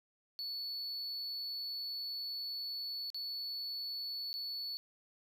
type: tone with dropouts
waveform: triangle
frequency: 4435 Hz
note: C#8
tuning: in tune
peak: -37 dBFS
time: 0.39-4.77 s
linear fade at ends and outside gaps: 0 ms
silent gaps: 3.102-3.145 / 4.33-4.34 s
effects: none